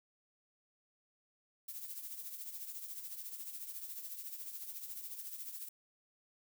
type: noise with tremolo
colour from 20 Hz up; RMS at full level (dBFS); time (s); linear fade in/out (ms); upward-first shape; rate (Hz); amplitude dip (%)
violet; -43; 1.68-5.69; 5; triangle; 14; 65
effects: none